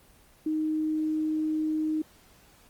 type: tone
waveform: sine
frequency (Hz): 311.1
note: D#4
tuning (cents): 0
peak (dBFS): -25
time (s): 0.46-2.02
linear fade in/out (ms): 5
effects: pink hiss -58 dBFS RMS until 2.69 s + Opus 24 kbps